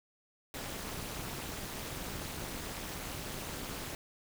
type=noise with amplitude modulation; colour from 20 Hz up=pink; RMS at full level=-37 dBFS; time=0.54-3.95 s; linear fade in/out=2 ms; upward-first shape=sine; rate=228 Hz; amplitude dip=95%; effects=none